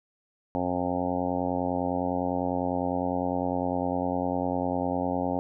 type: harmonic tone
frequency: 89.9 Hz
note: F#2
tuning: 49 cents flat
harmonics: 1 / 2 / 3 / 4 / 5 / 6 / 7 / 8 / 9 / 10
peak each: -39 / -35 / -30 / -40 / -38 / -33 / -35 / -35 / -34 / -39 dBFS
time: 0.55-5.39 s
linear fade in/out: 0 ms
effects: none